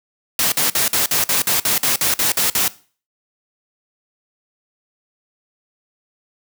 white noise bursts, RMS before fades -17 dBFS, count 13, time 0.39-2.68 s, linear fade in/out 2 ms, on 130 ms, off 50 ms, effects noise-tail reverb RT60 0.4 s tail -19 dB re dry + high-pass 80 Hz 12 dB/octave

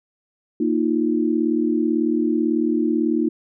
sine chord, Bb suspended fourth, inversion none, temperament equal, 233.1 / 311.1 / 349.2 Hz, Bb3 / Eb4 / F4, 0 / 0 / 0 cents, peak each -22 / -20 / -23 dBFS, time 0.6-3.29 s, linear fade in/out 5 ms, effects none

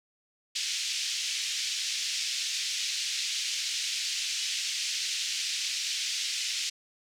white band-pass noise, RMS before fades -32 dBFS, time 0.55-6.7 s, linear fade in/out 10 ms, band 2400 to 6300 Hz, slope 24 dB/octave, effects none

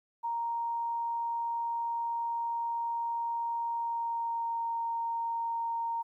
sine tone with pitch glide, 932.3 to 925.3 Hz, A#5 to A#5, 0 to -13 cents, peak -30 dBFS, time 0.23-6.03 s, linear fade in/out 20 ms, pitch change -13 cents, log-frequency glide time 3.73-4.59 s, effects 12-bit

